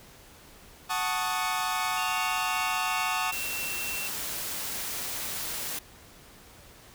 sawtooth chord, D# half-diminished seventh, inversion first, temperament equal, 740 / 880 / 1108.7 / 1244.5 Hz, F#5 / A5 / C#6 / D#6, 0 / 0 / 0 / 0 cents, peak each -29 dBFS, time 0.89-3.32 s, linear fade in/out 20 ms
sine tone with pitch glide, 2756 to 2706 Hz, F7 to E7, -24 to +45 cents, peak -34 dBFS, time 1.97-4.08 s, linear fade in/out 5 ms, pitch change -31 cents, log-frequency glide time 2.09-3.48 s
white noise, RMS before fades -34 dBFS, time 3.32-5.79 s, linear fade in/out 5 ms
effects pink hiss -52 dBFS RMS until 6.94 s

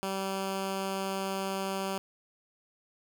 10% pulse tone, 193.2 Hz, G3, 25 cents flat, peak -23 dBFS, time 0.03-1.98 s, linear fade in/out 0 ms, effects none

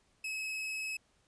40% pulse tone with vibrato, 2573 Hz, E7, 43 cents flat, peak -35 dBFS, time 0.24-0.97 s, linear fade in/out 5 ms, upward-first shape sine, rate 20 Hz, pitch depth 19 cents each way, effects pink hiss -71 dBFS RMS until 1.27 s + resampled to 22050 Hz

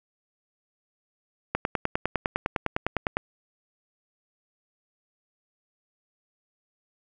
click train, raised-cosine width 0.5 ms, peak -9 dBFS, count 17, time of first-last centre 1.55-3.169 s, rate 9.88 Hz, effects none

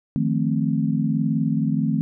sine chord, F dominant seventh, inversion third, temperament equal, 155.56 / 174.61 / 220 / 261.6 Hz, Eb3 / F3 / A3 / C4, 0 / 0 / 0 / 0 cents, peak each -23 / -27 / -23 / -25 dBFS, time 0.16-2.01 s, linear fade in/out 0 ms, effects none

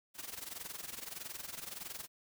white noise with amplitude modulation, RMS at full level -42 dBFS, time 0.14-2.08 s, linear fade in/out 50 ms, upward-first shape sine, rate 21.6 Hz, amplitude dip 80%, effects none

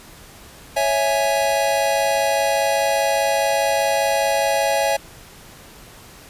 square chord, C# minor, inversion none, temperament equal, 554.4 / 659.3 / 830.6 Hz, C#5 / E5 / G#5, 0 / 0 / 0 cents, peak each -22 dBFS, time 0.76-4.97 s, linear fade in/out 10 ms, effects pink hiss -43 dBFS RMS until 6.29 s + resampled to 32000 Hz

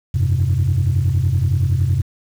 sine chord, F suspended second, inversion none, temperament equal, 87.31 / 98 / 130.81 Hz, F2 / G2 / C3, 0 / 0 / 0 cents, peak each -17 dBFS, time 0.14-2.02 s, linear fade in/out 10 ms, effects tanh soft clip ceiling -9 dBFS + 7-bit

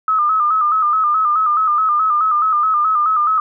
sine tone with vibrato, 1244.5 Hz, D#6, in tune, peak -12 dBFS, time 0.08-3.4 s, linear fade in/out 2 ms, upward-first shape square, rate 4.7 Hz, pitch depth 58 cents each way, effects none

